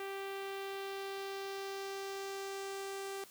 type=tone with low-pass filter sweep; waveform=sawtooth; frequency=391.8 Hz; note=G4; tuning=1 cent flat; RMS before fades=-42 dBFS; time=0-3.24 s; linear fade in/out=2 ms; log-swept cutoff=2700 to 10000 Hz; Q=1.4; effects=white hiss -58 dBFS RMS until 3.3 s